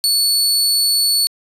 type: tone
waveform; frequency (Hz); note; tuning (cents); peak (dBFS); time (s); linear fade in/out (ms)
sawtooth; 4435; C#8; 0; -10; 0.04-1.27; 0
effects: resampled to 32000 Hz